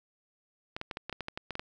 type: clicks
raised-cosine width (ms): 0.3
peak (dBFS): -20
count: 12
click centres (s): 0.765 / 0.814 / 0.912 / 0.971 / 1.096 / 1.127 / 1.207 / 1.284 / 1.375 / 1.507 / 1.554 / 1.595
effects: none